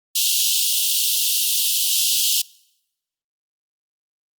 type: high-pass noise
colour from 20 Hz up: pink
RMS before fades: -19 dBFS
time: 0.15-2.42 s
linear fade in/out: 10 ms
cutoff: 2800 Hz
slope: 96 dB/octave
effects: noise-tail reverb RT60 0.9 s tail -25 dB re dry + Opus 32 kbps